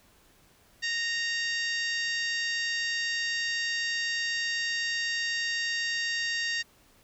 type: harmonic tone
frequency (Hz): 928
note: A#5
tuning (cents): -8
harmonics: 2 / 3 / 4 / 5 / 6 / 7 / 8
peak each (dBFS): -30 / -36 / -38 / -36 / -39 / -44 / -46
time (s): 0.82-6.63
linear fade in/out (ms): 20
effects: pink hiss -61 dBFS RMS until 7.03 s